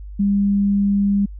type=tone; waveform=sine; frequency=200.6 Hz; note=G3; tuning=40 cents sharp; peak=-14 dBFS; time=0.19-1.26 s; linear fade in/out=10 ms; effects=added 50 Hz sine -31 dBFS peak until 1.39 s